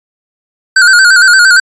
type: tone with vibrato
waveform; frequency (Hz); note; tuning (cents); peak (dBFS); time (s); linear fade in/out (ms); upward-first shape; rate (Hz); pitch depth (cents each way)
square; 1489; F#6; +11; -3; 0.76-1.6; 5; square; 8.7; 65
effects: resampled to 22050 Hz